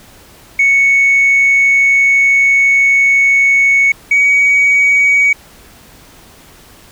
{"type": "tone pair in turn", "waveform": "sine", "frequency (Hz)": [2217, 2256], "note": ["C#7", "C#7"], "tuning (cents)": [0, 30], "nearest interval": "unison", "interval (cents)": 30, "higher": "second", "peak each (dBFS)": -5, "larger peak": "neither", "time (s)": [[0.59, 3.92], [4.11, 5.33]], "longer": "first", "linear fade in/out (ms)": 5, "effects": ["tanh soft clip ceiling -4 dBFS", "pink hiss -41 dBFS RMS until 6.91 s"]}